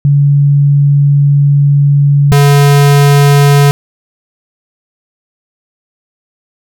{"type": "tone pair in turn", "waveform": ["sine", "square"], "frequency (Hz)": [142.5, 142.5], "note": ["C#3", "C#3"], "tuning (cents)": [48, 48], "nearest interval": "unison", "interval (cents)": 0, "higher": "neither", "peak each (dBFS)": -4, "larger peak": "neither", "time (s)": [[0.05, 2.32], [2.32, 3.71]], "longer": "first", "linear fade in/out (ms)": 0, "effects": []}